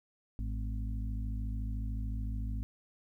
harmonic tone with a mistuned harmonic, 53.7 Hz, A1, 41 cents flat, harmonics 1 / 2 / 4 / 5, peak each -34 / -40 / -46 / -48 dBFS, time 0.39-2.63 s, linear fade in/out 0 ms, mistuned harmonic 5, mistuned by -53 cents, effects 12-bit

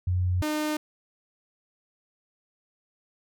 sine / sawtooth tone pair in turn, 90.5 / 304.4 Hz, F#2 / D#4, -38 / -38 cents, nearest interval octave + major sixth, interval 2100 cents, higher second, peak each -22 dBFS, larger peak neither, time 0.07-0.42 / 0.42-0.77 s, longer neither, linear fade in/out 5 ms, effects none

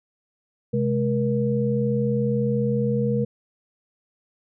sine tone cluster, 130.9 / 210.8 / 476.7 Hz, C3 / G#3 / A#4, +1 / +26 / +39 cents, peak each -24 dBFS, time 0.73-3.25 s, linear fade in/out 10 ms, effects none

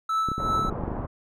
triangle tone with tremolo, 1312 Hz, E6, 9 cents flat, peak -19 dBFS, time 0.09-0.7 s, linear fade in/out 5 ms, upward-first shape triangle, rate 2.7 Hz, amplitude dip 70%
clicks, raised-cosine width 3 ms, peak -18 dBFS, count 12, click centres 0.287 / 0.317 / 0.381 / 0.45 / 0.501 / 0.594 / 0.65 / 0.685 / 0.726 / 0.837 / 0.88 / 0.917 s
pink low-pass noise, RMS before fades -32 dBFS, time 0.38-1.07 s, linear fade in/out 20 ms, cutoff 1100 Hz, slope 24 dB/octave
effects none

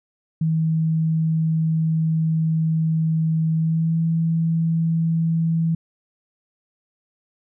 sine tone with pitch glide, 160.3 to 163.95 Hz, E3 to E3, -48 to -9 cents, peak -17 dBFS, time 0.41-5.75 s, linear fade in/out 5 ms, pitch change +39 cents, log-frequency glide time 3.54-3.99 s, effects none

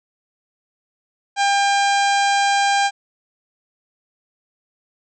harmonic tone, 800 Hz, G5, 35 cents sharp, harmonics 1 / 2 / 3 / 4 / 5 / 6 / 7 / 8 / 9 / 10, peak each -16 / -22 / -26 / -28 / -30 / -32 / -33 / -34 / -35 / -36 dBFS, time 1.36-2.91 s, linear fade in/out 50 ms, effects none

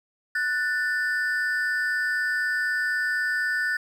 triangle ring-modulated tone, 1628 Hz, G#6, 35 cents flat, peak -18 dBFS, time 0.35-3.77 s, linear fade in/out 5 ms, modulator 148 Hz, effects 9-bit

